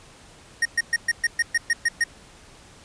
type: tone bursts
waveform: square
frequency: 1861 Hz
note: A#6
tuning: 3 cents flat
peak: -18 dBFS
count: 10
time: 0.62-2.04 s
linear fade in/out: 5 ms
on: 34 ms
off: 120 ms
effects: pink hiss -49 dBFS RMS until 2.84 s + resampled to 22050 Hz